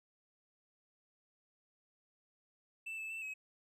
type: tone with pitch steps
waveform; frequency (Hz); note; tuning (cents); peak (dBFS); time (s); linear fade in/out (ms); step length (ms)
triangle; 2653 / 2621 / 2662 / 2555; E7 / E7 / E7 / D#7; +10 / -11 / +16 / +45; -39; 2.86-3.34; 10; 120
effects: none